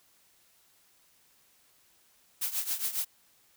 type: noise with tremolo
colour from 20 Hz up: blue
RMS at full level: -29 dBFS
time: 2.41-3.05 s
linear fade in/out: 10 ms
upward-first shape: triangle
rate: 7.3 Hz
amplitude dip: 85%
effects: white hiss -65 dBFS RMS until 3.56 s